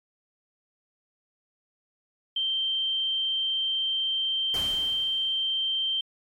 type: tone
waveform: sine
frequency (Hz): 3136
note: G7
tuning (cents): 0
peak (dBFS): -24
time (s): 2.36-6.01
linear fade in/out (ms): 5
type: noise with exponential decay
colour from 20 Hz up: pink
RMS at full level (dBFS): -35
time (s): 4.54-5.69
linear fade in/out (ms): 2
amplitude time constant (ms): 250
effects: MP3 64 kbps